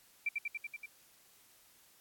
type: tone with echo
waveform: sine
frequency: 2346 Hz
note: D7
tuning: 2 cents flat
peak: -30 dBFS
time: 0.26-0.29 s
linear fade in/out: 5 ms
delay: 95 ms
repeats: 6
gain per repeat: -2 dB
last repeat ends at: 0.86 s
effects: white hiss -64 dBFS RMS until 2 s + AAC 64 kbps

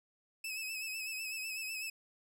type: tone with vibrato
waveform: sawtooth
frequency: 2587 Hz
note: E7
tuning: 33 cents flat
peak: -35 dBFS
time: 0.44-1.9 s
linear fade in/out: 5 ms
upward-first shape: sine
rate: 8 Hz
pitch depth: 48 cents each way
effects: none

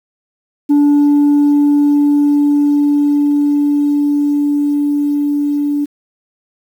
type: tone with level ramp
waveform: sine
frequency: 290 Hz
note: D4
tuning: 22 cents flat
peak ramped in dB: -4 to -12 dBFS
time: 0.69-5.86 s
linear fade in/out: 20 ms
effects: tanh soft clip ceiling -6 dBFS + 7-bit

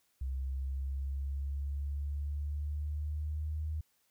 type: exponential sweep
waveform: sine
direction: up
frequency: 65.6 to 77.8 Hz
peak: -33 dBFS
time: 0.21-3.81 s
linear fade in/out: 5 ms
effects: white hiss -74 dBFS RMS until 4.1 s

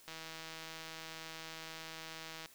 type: click train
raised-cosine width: 0.2 ms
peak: -29 dBFS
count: 384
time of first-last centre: 0.08-2.459 s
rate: 161 Hz
effects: white hiss -61 dBFS RMS until 2.54 s

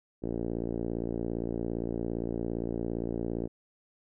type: tone with low-pass filter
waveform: 5% pulse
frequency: 57.5 Hz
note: A#1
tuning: 23 cents flat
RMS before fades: -33 dBFS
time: 0.22-3.48 s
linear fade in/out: 20 ms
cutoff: 370 Hz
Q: 1.6
effects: none

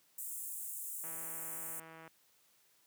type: high-pass noise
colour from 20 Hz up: pink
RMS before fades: -43 dBFS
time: 0.18-1.8 s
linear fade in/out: 5 ms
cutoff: 7700 Hz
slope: 48 dB/octave
type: click train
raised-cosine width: 0.5 ms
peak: -38 dBFS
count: 169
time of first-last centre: 1.04-2.077 s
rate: 162 Hz
effects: white hiss -70 dBFS RMS until 2.86 s + high-pass 100 Hz 12 dB/octave

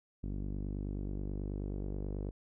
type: tone with low-pass filter sweep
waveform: sawtooth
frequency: 49.31 Hz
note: G1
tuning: 11 cents sharp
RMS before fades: -38 dBFS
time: 0.23-2.31 s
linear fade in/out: 10 ms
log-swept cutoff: 270 to 430 Hz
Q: 1.7
effects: none

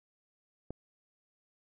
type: click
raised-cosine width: 2 ms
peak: -26 dBFS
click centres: 0.706 s
effects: none

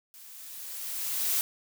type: noise with level ramp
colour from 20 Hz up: blue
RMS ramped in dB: -50 to -26 dBFS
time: 0.14-1.41 s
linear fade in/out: 0 ms
effects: none

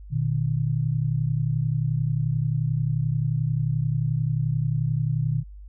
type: tone pair together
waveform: sine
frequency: 119.83 / 151.2 Hz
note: A#2 / D#3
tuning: +48 / -49 cents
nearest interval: major third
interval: 403 cents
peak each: -24 dBFS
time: 0.1-5.44 s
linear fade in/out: 50 ms
effects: added 50 Hz sine -39 dBFS peak until 5.68 s

